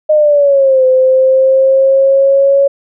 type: exponential two-way sweep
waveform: sine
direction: down then up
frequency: 618 to 515 to 557 Hz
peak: -5 dBFS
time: 0.09-2.68 s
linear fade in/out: 10 ms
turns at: 0.85 s
effects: none